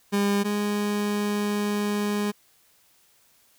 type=tone pair in turn; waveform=30% pulse; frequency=201.9 / 206.6 Hz; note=G#3 / G#3; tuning=-49 / -9 cents; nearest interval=unison; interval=40 cents; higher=second; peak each=-18 / -21 dBFS; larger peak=first; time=0.12-0.44 / 0.44-2.32 s; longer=second; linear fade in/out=20 ms; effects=white hiss -61 dBFS RMS until 3.58 s